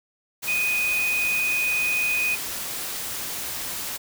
sine tone in noise, 2489 Hz, D#7, in tune, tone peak -21 dBFS, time 0.47-2.36 s, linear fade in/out 20 ms, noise white, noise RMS -31 dBFS, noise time 0.42-3.98 s, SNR +7 dB, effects none

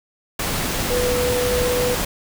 sine tone in noise, 493.9 Hz, B4, in tune, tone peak -19 dBFS, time 0.9-1.95 s, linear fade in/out 5 ms, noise pink, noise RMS -23 dBFS, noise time 0.39-2.05 s, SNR +1 dB, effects none

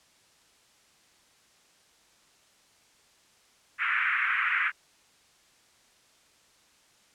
pink band-pass noise, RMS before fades -27 dBFS, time 3.78-4.72 s, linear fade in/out 50 ms, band 1300 to 2400 Hz, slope 48 dB/octave, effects white hiss -62 dBFS RMS until 7.14 s + low-pass 8000 Hz 12 dB/octave

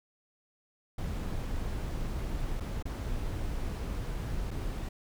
brown noise with dropouts, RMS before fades -34 dBFS, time 0.98-4.89 s, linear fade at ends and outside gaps 5 ms, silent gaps 2.601-2.605 / 2.826-2.854 / 4.508-4.512 s, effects none

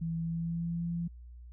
sine tone with pitch glide, 164.81 to 170.13 Hz, E3 to F3, 0 to -45 cents, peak -31 dBFS, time 0.01-1.08 s, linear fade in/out 10 ms, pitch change +55 cents, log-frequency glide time 0.17-0.87 s, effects added 60 Hz sine -46 dBFS peak until 1.52 s

